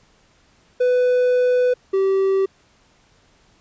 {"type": "tone pair in turn", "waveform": "triangle", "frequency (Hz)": [498.1, 386.5], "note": ["B4", "G4"], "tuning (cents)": [15, -24], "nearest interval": "major third", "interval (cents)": 439, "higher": "first", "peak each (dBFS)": [-12, -13], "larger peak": "first", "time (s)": [[0.8, 1.74], [1.93, 2.46]], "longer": "first", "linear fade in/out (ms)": 10, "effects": ["pink hiss -57 dBFS RMS until 3.6 s", "resampled to 16000 Hz"]}